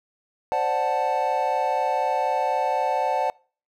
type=chord; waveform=triangle; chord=D dominant seventh; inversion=third; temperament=equal; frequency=523.3 / 587.3 / 740 / 880 Hz; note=C5 / D5 / F#5 / A5; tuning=0 / 0 / 0 / 0 cents; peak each=-27 / -26 / -23 / -23 dBFS; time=0.52-3.3 s; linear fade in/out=0 ms; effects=noise-tail reverb RT60 0.4 s tail -25 dB re dry